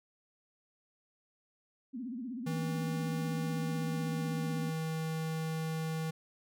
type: tone with vibrato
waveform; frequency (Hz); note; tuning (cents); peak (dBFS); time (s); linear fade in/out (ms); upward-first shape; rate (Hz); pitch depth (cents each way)
sine; 245.3; B3; -12; -37; 1.93-4.71; 20; sine; 16; 170
type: tone with pitch glide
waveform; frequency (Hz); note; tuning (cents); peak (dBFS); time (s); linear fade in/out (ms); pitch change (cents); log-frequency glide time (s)
square; 161.4 to 160.01; E3 to D#3; -36 to +49; -34; 2.46-6.11; 10; -15; 3.36-4.91
effects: none